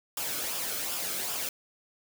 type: noise with flanger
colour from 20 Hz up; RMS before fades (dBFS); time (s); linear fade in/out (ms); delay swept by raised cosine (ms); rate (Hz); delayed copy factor
white; -33; 0.17-1.49; 2; 0.48 to 1.1; 2.6; -0.5
effects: none